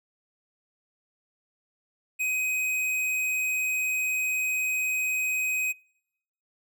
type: tone with hard clipping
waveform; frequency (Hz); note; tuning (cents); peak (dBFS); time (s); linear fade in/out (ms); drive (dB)
triangle; 2516; D#7; +19; -26; 2.19-5.73; 20; 18
effects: noise-tail reverb RT60 0.8 s tail -26 dB re dry